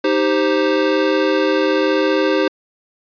square chord, C minor, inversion first, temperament equal, 311.1 / 392 / 523.3 Hz, Eb4 / G4 / C5, 0 / 0 / 0 cents, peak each -19 dBFS, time 0.04-2.48 s, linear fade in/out 5 ms, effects resampled to 11025 Hz

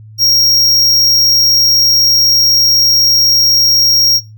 square tone, 5588 Hz, F8, in tune, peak -7 dBFS, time 0.18-4.21 s, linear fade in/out 50 ms, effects noise-tail reverb RT60 0.2 s tail -18 dB re dry + added 108 Hz sine -32 dBFS peak until 4.37 s

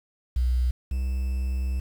sine / triangle tone pair in turn, 62 / 64.34 Hz, B1 / C2, +7 / -28 cents, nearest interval minor second, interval 65 cents, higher second, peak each -20 / -22 dBFS, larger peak first, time 0.36-0.71 / 0.91-1.8 s, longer second, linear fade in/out 5 ms, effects 8-bit

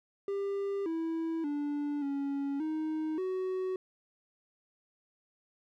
triangle tone with pitch steps, 397.6 / 327 / 290.9 / 279.5 / 312.7 / 373.4 Hz, G4 / E4 / D4 / C#4 / D#4 / F#4, +25 / -14 / -16 / +14 / +9 / +16 cents, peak -29 dBFS, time 0.28-3.76 s, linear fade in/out 2 ms, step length 580 ms, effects none

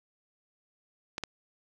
clicks, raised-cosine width 0.2 ms, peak -16 dBFS, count 2, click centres 1.181 / 1.237 s, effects none

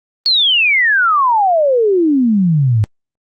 sine exponential sweep, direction down, 4435 to 101.7 Hz, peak -9 dBFS, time 0.26-2.84 s, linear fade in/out 0 ms, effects Opus 32 kbps

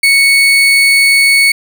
35% pulse tone, 2217 Hz, C#7, in tune, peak -4 dBFS, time 0.03-1.52 s, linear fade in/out 5 ms, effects 7-bit

